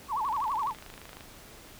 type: tone with vibrato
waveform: sine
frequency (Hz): 987.8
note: B5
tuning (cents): 0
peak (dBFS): -27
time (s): 0.08-0.74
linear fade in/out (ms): 50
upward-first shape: sine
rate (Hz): 12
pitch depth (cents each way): 260
type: click train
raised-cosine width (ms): 0.3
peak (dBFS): -29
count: 26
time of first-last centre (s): 0.25-1.208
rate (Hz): 26.1
effects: pink hiss -50 dBFS RMS until 1.79 s